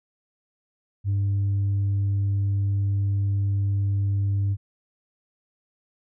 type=tone; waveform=sine; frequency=99.5 Hz; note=G2; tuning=26 cents sharp; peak=-18 dBFS; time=1.04-4.57 s; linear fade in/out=50 ms; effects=tanh soft clip ceiling -19 dBFS